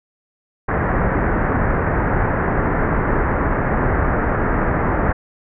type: low-pass noise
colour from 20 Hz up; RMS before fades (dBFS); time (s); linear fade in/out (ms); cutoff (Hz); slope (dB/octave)
pink; -18; 0.68-5.13; 10; 1900; 48
effects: none